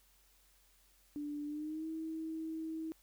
sine tone with pitch glide, 293.7 to 320.3 Hz, D4 to E4, 0 to -50 cents, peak -38 dBFS, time 1.16-2.92 s, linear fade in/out 0 ms, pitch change +150 cents, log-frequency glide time 1.46-1.87 s, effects added 46 Hz sine -70 dBFS peak until 3.02 s + white hiss -69 dBFS RMS until 3.02 s

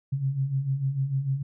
sine beating tone pair, 130.81 / 137.51 Hz, C3 / C#3, 0 / -14 cents, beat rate 6.7 Hz, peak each -31 / -25 dBFS, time 0.12-1.43 s, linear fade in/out 10 ms, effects none

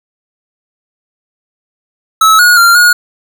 square tone with pitch steps, 1299 / 1447 / 1386 / 1442 Hz, E6 / F#6 / F6 / F#6, -26 / -39 / -14 / -45 cents, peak -4 dBFS, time 2.21-2.93 s, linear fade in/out 5 ms, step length 180 ms, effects none

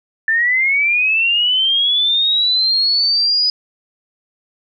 sine linear sweep, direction up, 1760 to 4978 Hz, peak -12 dBFS, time 0.28-3.5 s, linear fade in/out 2 ms, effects none

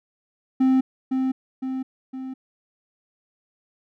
triangle tone with echo, 261.6 Hz, C4, in tune, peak -13 dBFS, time 0.6-0.81 s, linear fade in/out 10 ms, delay 510 ms, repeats 3, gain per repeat -5 dB, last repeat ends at 2.34 s, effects none

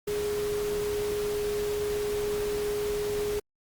sine tone in noise, 415.3 Hz, G#4, in tune, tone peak -27 dBFS, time 0.07-3.4 s, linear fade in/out 10 ms, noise pink, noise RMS -38 dBFS, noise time 0.07-3.4 s, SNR +8 dB, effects Opus 48 kbps

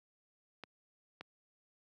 clicks, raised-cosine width 0.3 ms, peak -29 dBFS, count 2, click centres 0.637 / 1.21 s, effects high-pass 150 Hz 12 dB/octave

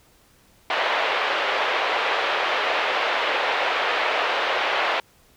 pink band-pass noise, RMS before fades -23 dBFS, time 0.7-5 s, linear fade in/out 2 ms, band 510 to 3300 Hz, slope 24 dB/octave, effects pink hiss -57 dBFS RMS until 5.36 s

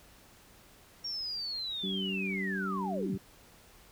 sine linear sweep, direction down, 5588 to 79.4 Hz, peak -34 dBFS, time 1.04-3.16 s, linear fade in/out 10 ms
harmonic tone, 96.1 Hz, G2, 34 cents flat, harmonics 2 / 3 / 4, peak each -34 / -43 / -41 dBFS, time 1.83-3.18 s, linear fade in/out 10 ms
effects pink hiss -58 dBFS RMS until 3.91 s

